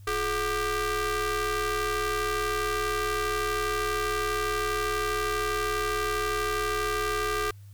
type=ring-modulated tone; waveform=sawtooth; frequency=386.9 Hz; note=G4; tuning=23 cents flat; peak=-19 dBFS; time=0.07-7.51 s; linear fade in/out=5 ms; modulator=810 Hz; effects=added 100 Hz sine -44 dBFS peak until 7.73 s + white hiss -63 dBFS RMS until 7.73 s